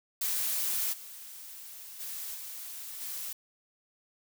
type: noise with level steps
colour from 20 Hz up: blue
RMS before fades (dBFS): -31 / -46 / -39 / -42 / -38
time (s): 0.21-3.33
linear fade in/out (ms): 5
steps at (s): 0.92 / 1.99 / 2.34 / 3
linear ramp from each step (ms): 20
effects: none